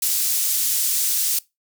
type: high-pass noise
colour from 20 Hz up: pink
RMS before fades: -21 dBFS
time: 0.02-1.39 s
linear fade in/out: 5 ms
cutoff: 7000 Hz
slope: 12 dB/octave
effects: noise-tail reverb RT60 0.2 s tail -21 dB re dry